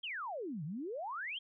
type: exponential two-way sweep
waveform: sine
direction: down then up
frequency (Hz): 3322 to 140 to 3322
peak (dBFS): -38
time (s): 0.03-1.39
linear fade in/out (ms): 10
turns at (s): 0.64
effects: none